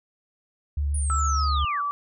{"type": "tone with vibrato", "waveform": "sine", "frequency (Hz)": 72.2, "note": "D2", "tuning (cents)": -29, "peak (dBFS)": -22, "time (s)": [0.77, 1.65], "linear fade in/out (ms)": 5, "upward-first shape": "sine", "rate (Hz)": 6.9, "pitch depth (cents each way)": 19}
{"type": "linear sweep", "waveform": "sine", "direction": "down", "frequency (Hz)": [9770, 1244.5], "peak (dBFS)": -31, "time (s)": [0.94, 1.82], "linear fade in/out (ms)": 5}
{"type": "tone with pitch glide", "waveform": "sine", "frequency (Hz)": [1318.5, 1154.5], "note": ["E6", "D6"], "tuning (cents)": [0, -30], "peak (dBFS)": -24, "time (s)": [1.1, 1.91], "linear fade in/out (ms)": 0, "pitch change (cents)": -230, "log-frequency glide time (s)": [1.31, 1.76]}
{"effects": []}